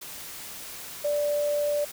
sine tone in noise, 586 Hz, D5, 4 cents flat, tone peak -23 dBFS, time 1.04-1.85 s, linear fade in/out 10 ms, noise white, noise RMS -40 dBFS, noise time 0.01-1.92 s, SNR +14 dB, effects none

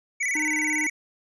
square tone with vibrato, 2112 Hz, C7, 16 cents sharp, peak -24 dBFS, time 0.2-0.9 s, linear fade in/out 10 ms, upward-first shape square, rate 18 Hz, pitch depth 100 cents each way
harmonic tone, 305.5 Hz, D#4, 32 cents flat, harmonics 1 / 3 / 5 / 7 / 9, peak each -29 / -39 / -43 / -46 / -48 dBFS, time 0.35-0.87 s, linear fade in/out 5 ms
effects resampled to 22050 Hz

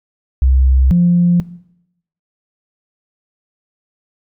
sine tone pair in turn, 65.41 / 174.62 Hz, C2 / F3, 0 / 0 cents, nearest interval octave + perfect fourth, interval 1700 cents, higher second, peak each -7 dBFS, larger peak neither, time 0.42-0.91 / 0.91-1.4 s, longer neither, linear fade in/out 0 ms, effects noise-tail reverb RT60 0.8 s tail -19 dB re dry + tanh soft clip ceiling -3 dBFS

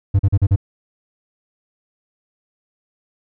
triangle tone bursts, 98 Hz, G2, in tune, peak -8 dBFS, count 5, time 0.14-0.561 s, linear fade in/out 10 ms, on 53 ms, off 39 ms, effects none

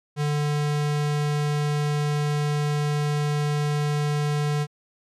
square tone, 147.7 Hz, D3, 10 cents sharp, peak -22 dBFS, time 0.16-4.67 s, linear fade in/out 50 ms, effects low-pass 9000 Hz 12 dB/octave + MP3 96 kbps

